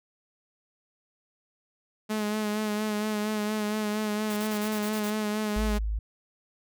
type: tone with vibrato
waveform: sawtooth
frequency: 212.2 Hz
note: G#3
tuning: 38 cents sharp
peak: -23 dBFS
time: 2.09-5.79 s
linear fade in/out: 20 ms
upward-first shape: sine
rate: 4.3 Hz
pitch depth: 32 cents each way
type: noise bursts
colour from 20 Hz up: white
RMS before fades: -40 dBFS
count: 8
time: 4.3-5.101 s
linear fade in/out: 2 ms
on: 66 ms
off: 39 ms
type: tone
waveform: sine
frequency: 53.1 Hz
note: G#1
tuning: 39 cents sharp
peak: -26 dBFS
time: 5.56-5.99 s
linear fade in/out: 5 ms
effects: none